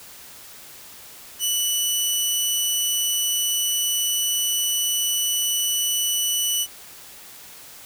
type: tone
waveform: 15% pulse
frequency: 2966 Hz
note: F#7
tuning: 4 cents sharp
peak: -13 dBFS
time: 1.39-6.67 s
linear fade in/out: 50 ms
effects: white hiss -43 dBFS RMS until 7.85 s